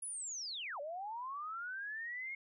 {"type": "linear two-way sweep", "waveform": "sine", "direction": "down then up", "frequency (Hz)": [10548, 554.4, 2173], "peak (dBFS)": -40, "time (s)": [0.02, 2.35], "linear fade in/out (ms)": 5, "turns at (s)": 0.8, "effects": []}